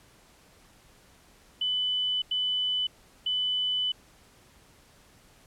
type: tone bursts at uneven times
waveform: sine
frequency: 3000 Hz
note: F#7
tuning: 23 cents sharp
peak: -25 dBFS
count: 3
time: 1.61-2.22 / 2.31-2.87 / 3.26-3.92 s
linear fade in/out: 5 ms
effects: pink hiss -58 dBFS RMS until 5.46 s + low-pass 12000 Hz 12 dB/octave